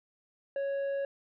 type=tone with tanh clipping; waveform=sine; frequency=554.4 Hz; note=C#5; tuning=in tune; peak=-31 dBFS; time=0.56-1.05 s; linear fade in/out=2 ms; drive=6 dB; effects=none